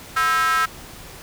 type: tone with high-pass filter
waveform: square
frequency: 145.5 Hz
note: D3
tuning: 16 cents flat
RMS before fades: -19 dBFS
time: 0.16-0.66 s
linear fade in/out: 10 ms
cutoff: 1400 Hz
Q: 9.9
effects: pink hiss -40 dBFS RMS until 1.22 s